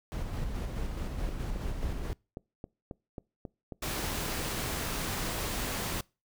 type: noise with tremolo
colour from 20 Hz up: brown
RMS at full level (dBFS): -33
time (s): 0.12-2.13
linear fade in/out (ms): 0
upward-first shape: square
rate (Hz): 4.7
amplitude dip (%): 30
type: click train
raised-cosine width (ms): 2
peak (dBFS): -26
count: 12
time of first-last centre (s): 1.29-4.263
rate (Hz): 3.7
type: noise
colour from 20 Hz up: pink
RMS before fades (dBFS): -34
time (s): 3.82-6.01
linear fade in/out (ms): 5
effects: noise-tail reverb RT60 0.3 s tail -25 dB re dry